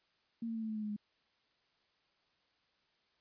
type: tone with pitch steps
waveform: sine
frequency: 230 / 226.7 / 223.5 / 220.2 / 217.1 / 214 / 210.9 / 207.9 Hz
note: A#3 / A#3 / A3 / A3 / A3 / A3 / G#3 / G#3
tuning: -23 / -48 / +27 / +2 / -23 / -48 / +27 / +2 cents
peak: -36 dBFS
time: 0.42-0.964 s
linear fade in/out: 5 ms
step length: 68 ms
effects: white hiss -75 dBFS RMS until 3.2 s + resampled to 11025 Hz